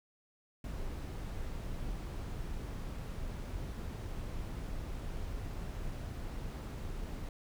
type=noise; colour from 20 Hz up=brown; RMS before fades=-40 dBFS; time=0.64-7.29 s; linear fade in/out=2 ms; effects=none